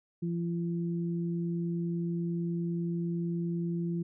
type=tone pair together; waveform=sine; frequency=170.6 / 341.2 Hz; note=F3 / F4; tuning=-40 / -40 cents; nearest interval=octave; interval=1200 cents; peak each=-30 / -37 dBFS; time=0.22-4.03 s; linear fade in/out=10 ms; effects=none